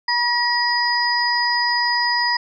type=tone cluster; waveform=sine; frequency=965 / 1907 / 4947 Hz; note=B5 / A#6 / D#8; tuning=-40 / +39 / -11 cents; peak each=-21 dBFS; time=0.08-2.37 s; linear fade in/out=5 ms; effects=none